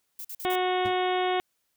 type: noise bursts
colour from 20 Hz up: violet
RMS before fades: -38 dBFS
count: 4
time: 0.19-0.555 s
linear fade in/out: 2 ms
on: 56 ms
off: 47 ms
type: harmonic tone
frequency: 366.4 Hz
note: F#4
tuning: 17 cents flat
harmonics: 1 / 2 / 3 / 4 / 5 / 6 / 7 / 8 / 9 / 10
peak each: -27 / -27 / -35 / -39 / -39 / -37 / -44 / -40 / -40 / -42 dBFS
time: 0.45-1.4 s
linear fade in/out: 0 ms
type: tone with exponential decay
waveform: 25% pulse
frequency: 105.4 Hz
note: G#2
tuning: 26 cents sharp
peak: -30 dBFS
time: 0.85-0.96 s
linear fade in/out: 5 ms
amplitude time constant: 23 ms
effects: white hiss -75 dBFS RMS until 1.76 s